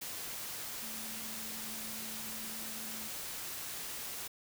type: tone in noise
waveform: sine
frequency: 220 Hz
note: A3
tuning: in tune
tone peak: -50 dBFS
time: 0.82-3.08 s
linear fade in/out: 10 ms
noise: white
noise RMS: -42 dBFS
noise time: 0.01-4.28 s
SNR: -11 dB
effects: none